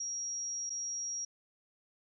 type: tone with dropouts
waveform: sine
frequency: 5660 Hz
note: F8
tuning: 22 cents sharp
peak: -35 dBFS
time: 0-1.25 s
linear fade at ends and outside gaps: 5 ms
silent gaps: 0.696-0.702 s
effects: none